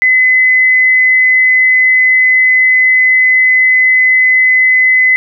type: tone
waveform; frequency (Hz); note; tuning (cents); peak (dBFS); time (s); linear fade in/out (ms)
sine; 2026; B6; +44; -5; 0.02-5.16; 0
effects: none